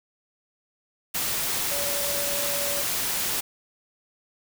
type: tone in noise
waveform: sine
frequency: 571 Hz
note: D5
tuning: 49 cents flat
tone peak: -32 dBFS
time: 1.71-2.82 s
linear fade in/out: 10 ms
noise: white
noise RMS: -27 dBFS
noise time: 1.14-3.41 s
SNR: -8 dB
effects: none